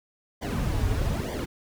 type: noise with flanger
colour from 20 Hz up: brown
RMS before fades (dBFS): -27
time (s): 0.41-1.46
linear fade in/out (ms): 20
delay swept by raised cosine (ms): 0.74 to 5.94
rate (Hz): 1.1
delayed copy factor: -0.85
effects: none